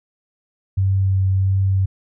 sine tone with vibrato, 95.9 Hz, G2, 37 cents flat, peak -14 dBFS, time 0.77-1.86 s, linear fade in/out 10 ms, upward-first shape triangle, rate 1.5 Hz, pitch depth 14 cents each way, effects none

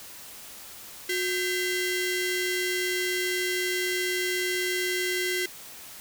sawtooth ring-modulated tone, 1196 Hz, D6, 31 cents sharp, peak -19 dBFS, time 1.09-5.46 s, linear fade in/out 5 ms, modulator 832 Hz, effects white hiss -44 dBFS RMS until 6 s

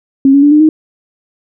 sine tone with pitch steps, 270.9 / 280.6 / 290.7 / 301.1 / 311.9 Hz, C#4 / C#4 / D4 / D4 / D#4, -40 / +21 / -18 / +43 / +4 cents, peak -3 dBFS, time 0.25-0.69 s, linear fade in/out 2 ms, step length 88 ms, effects none

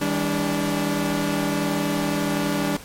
sawtooth tone cluster, 160.8 / 200.2 / 289.6 Hz, E3 / G3 / D4, -43 / +37 / -24 cents, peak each -24 / -22 / -20 dBFS, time 0.01-2.77 s, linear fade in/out 5 ms, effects pink hiss -41 dBFS RMS until 2.84 s + MP3 64 kbps

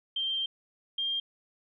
sine tone pair in turn, 3157 / 3201 Hz, G7 / G7, +12 / +36 cents, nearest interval unison, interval 24 cents, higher second, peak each -28 dBFS, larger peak neither, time 0.16-0.46 / 0.98-1.2 s, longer first, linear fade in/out 5 ms, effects none

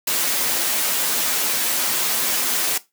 white noise with comb filter, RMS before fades -21 dBFS, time 0.07-2.78 s, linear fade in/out 5 ms, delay 10 ms, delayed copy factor -0.55, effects noise-tail reverb RT60 0.2 s tail -17 dB re dry + high-pass 200 Hz 12 dB/octave

